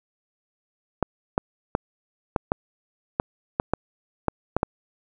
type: clicks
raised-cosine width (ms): 1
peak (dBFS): -6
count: 11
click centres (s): 1.027 / 1.379 / 1.751 / 2.362 / 2.519 / 3.199 / 3.599 / 3.736 / 4.283 / 4.566 / 4.631
effects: none